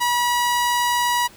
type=tone; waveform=sawtooth; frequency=968 Hz; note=B5; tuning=35 cents flat; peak=-14 dBFS; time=0-1.28 s; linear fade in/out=20 ms; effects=pink hiss -47 dBFS RMS until 1.36 s